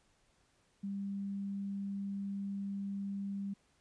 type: tone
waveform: sine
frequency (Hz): 198.4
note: G3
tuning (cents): +21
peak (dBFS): -36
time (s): 0.83-3.54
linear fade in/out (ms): 10
effects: pink hiss -72 dBFS RMS until 3.8 s + resampled to 22050 Hz